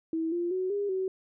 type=tone with pitch steps; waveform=sine; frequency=324.5 / 346.6 / 371.6 / 405.6 / 377.4 Hz; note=E4 / F4 / F#4 / G#4 / F#4; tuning=-27 / -13 / +7 / -41 / +34 cents; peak=-27 dBFS; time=0.13-1.08 s; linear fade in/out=2 ms; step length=190 ms; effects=none